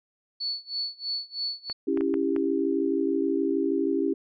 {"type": "tone with tremolo", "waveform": "sine", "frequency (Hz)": 4438, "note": "C#8", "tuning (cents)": 1, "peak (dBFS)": -26, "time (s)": [0.4, 1.73], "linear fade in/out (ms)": 10, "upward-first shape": "sine", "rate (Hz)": 3.1, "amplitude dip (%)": 95}
{"type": "clicks", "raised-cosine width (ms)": 0.5, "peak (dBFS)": -23, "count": 5, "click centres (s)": [1.699, 1.974, 2.009, 2.141, 2.363]}
{"type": "chord", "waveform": "sine", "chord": "C# diminished", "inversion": "none", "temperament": "equal with one note detuned", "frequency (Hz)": [277.2, 329.6, 396.1], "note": ["C#4", "E4", "G4"], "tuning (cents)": [0, 0, 18], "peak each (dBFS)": -27, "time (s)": [1.87, 4.14], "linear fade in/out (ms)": 10}
{"effects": []}